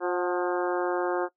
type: harmonic tone with a mistuned harmonic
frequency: 177.6 Hz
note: F3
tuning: 29 cents sharp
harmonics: 2 / 3 / 4 / 5 / 6 / 7 / 8 / 9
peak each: -27 / -31 / -33 / -35 / -37 / -38 / -39 / -40 dBFS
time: 0-1.29 s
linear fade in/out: 50 ms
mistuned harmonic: 4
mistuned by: +42 cents
effects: noise-tail reverb RT60 0.1 s tail -18 dB re dry